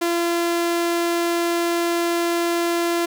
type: tone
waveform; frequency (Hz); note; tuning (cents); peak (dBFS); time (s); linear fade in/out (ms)
sawtooth; 341.7; F4; -38; -15; 0.01-3.06; 10
effects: none